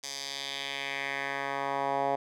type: tone with band-pass filter sweep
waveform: 10% pulse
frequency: 138.59 Hz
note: C#3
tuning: in tune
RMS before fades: -33 dBFS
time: 0.03-2.16 s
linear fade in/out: 10 ms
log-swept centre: 5800 to 720 Hz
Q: 2
effects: none